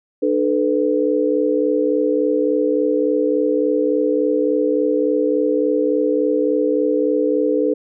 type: tone cluster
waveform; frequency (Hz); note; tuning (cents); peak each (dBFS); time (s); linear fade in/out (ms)
sine; 299 / 435.5 / 499; D4 / A4 / B4; +31 / -18 / +18; -19; 0.22-7.74; 10
effects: none